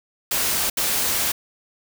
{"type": "noise bursts at uneven times", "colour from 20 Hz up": "white", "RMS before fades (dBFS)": -22, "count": 2, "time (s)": [[0.31, 0.7], [0.77, 1.32]], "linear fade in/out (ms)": 5, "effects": []}